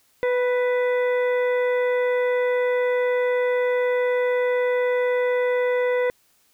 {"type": "harmonic tone with a mistuned harmonic", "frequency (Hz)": 496, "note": "B4", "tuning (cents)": 7, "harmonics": [1, 2, 3, 4, 5, 7], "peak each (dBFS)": [-19, -32, -35, -30, -44, -47], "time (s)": [0.23, 6.1], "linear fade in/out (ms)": 0, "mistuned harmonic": 2, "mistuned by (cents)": -19, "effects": ["white hiss -62 dBFS RMS until 6.53 s"]}